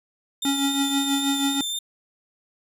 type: tone with vibrato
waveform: sawtooth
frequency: 3596 Hz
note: A7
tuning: 37 cents sharp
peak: -23 dBFS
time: 0.42-1.79 s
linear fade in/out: 5 ms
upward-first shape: sine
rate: 3.8 Hz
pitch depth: 15 cents each way
type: tone with tremolo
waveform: square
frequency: 277.2 Hz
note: C#4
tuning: in tune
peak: -20 dBFS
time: 0.45-1.61 s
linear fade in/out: 2 ms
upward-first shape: triangle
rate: 6.2 Hz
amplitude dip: 65%
effects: resampled to 32000 Hz